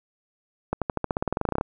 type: accelerating click train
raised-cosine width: 1 ms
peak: -10 dBFS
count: 18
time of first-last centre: 0.73-1.611 s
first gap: 87 ms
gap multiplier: 0.93
effects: none